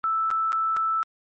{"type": "tone with dropouts", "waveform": "sine", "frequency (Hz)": 1318.5, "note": "E6", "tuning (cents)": 0, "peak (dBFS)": -21, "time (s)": [0.04, 1.03], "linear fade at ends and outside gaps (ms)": 0, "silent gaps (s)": [[0.304, 0.312], [0.521, 0.529], [0.765, 0.769]], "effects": ["MP3 32 kbps"]}